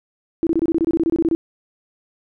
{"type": "tone bursts", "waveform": "sine", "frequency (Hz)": 329.6, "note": "E4", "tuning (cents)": 0, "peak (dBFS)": -14, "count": 15, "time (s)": [0.43, 1.35], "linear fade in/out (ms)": 0, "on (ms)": 38, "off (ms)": 25, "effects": []}